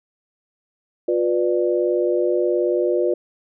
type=chord; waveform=sine; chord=B diminished; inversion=second; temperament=just; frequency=355.6 / 493.9 / 592.7 Hz; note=F4 / B4 / D5; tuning=+31 / 0 / +16 cents; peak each=-19 / -22 / -23 dBFS; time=1.08-3.14 s; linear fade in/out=5 ms; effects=none